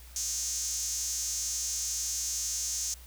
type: tone with high-pass filter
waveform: sawtooth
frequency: 311.1 Hz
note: D#4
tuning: in tune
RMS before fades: -33 dBFS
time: 0.16-2.94 s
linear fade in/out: 2 ms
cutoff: 6300 Hz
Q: 5.2
effects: added 60 Hz sine -48 dBFS peak until 3.06 s + white hiss -54 dBFS RMS until 3.06 s